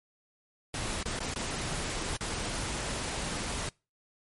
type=noise with dropouts; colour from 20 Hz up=pink; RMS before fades=-34 dBFS; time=0.74-3.69 s; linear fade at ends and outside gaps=2 ms; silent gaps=1.03-1.056 / 1.191-1.203 / 1.339-1.359 / 2.168-2.208 s; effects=noise-tail reverb RT60 0.3 s tail -26 dB re dry + MP3 48 kbps